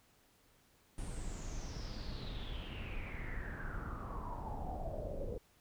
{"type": "noise with low-pass filter sweep", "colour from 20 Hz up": "brown", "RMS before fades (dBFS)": -42, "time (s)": [0.98, 5.38], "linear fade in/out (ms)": 2, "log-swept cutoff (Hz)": [9400, 480], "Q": 8.3, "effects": ["pink hiss -69 dBFS RMS until 5.6 s"]}